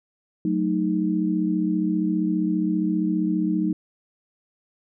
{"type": "chord", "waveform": "sine", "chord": "D# diminished", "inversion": "first", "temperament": "equal", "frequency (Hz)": [185, 220, 311.1], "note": ["F#3", "A3", "D#4"], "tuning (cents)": [0, 0, 0], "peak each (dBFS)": [-24, -27, -23], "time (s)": [0.45, 3.73], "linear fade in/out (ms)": 2, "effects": []}